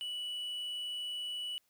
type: tone with quantisation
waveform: triangle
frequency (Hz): 2953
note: F#7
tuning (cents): -4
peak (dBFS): -35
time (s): 0.01-1.58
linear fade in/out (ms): 0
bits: 10
effects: white hiss -75 dBFS RMS until 1.69 s